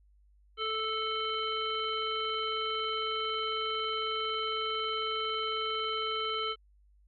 harmonic tone with a mistuned harmonic, 439 Hz, A4, 4 cents flat, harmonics 1 / 3 / 5 / 7 / 9, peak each -37 / -34 / -42 / -35 / -45 dBFS, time 0.57-6.56 s, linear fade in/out 50 ms, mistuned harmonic 9, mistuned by +35 cents, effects added 50 Hz sine -60 dBFS peak until 7.07 s

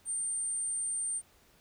sine tone, 8870 Hz, C#9, in tune, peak -31 dBFS, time 0.05-1.22 s, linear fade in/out 50 ms, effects pink hiss -64 dBFS RMS until 1.6 s

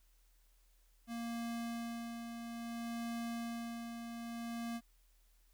square tone with tremolo, 233.1 Hz, A#3, in tune, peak -39 dBFS, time 1.07-4.81 s, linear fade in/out 50 ms, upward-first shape sine, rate 0.59 Hz, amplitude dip 45%, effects added 40 Hz sine -66 dBFS peak until 5.53 s + white hiss -75 dBFS RMS until 5.53 s

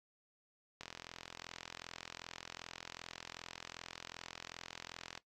click train, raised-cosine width 0.2 ms, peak -28 dBFS, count 187, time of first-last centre 0.81-5.176 s, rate 42.6 Hz, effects noise-tail reverb RT60 0.1 s tail -17 dB re dry + AAC 48 kbps

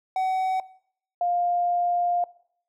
triangle / sine tone pair in turn, 753 / 703.2 Hz, F#5 / F5, +30 / +12 cents, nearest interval minor second, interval 118 cents, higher first, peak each -20 / -21 dBFS, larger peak first, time 0.16-0.6 / 1.21-2.24 s, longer second, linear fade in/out 2 ms, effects noise-tail reverb RT60 0.6 s tail -20 dB re dry

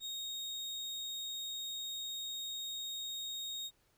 35% pulse tone, 3728 Hz, A#7, 1 cent flat, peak -37 dBFS, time 0-3.71 s, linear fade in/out 50 ms, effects pink hiss -73 dBFS RMS until 3.97 s

